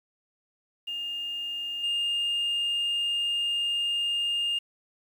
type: tone with level steps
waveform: sine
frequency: 2821 Hz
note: F7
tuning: 17 cents sharp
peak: -30 / -23 dBFS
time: 0.87-4.59 s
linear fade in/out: 10 ms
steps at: 1.83 s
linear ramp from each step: 10 ms
effects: tanh soft clip ceiling -23 dBFS + 9-bit